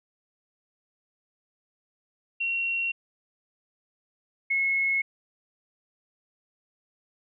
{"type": "tone pair in turn", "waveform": "sine", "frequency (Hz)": [2737, 2179], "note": ["F7", "C#7"], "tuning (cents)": [-36, -30], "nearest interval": "major third", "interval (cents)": 394, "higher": "first", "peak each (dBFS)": [-25, -22], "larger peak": "second", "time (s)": [[2.4, 2.92], [4.5, 5.02]], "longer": "neither", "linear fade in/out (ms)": 10, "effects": []}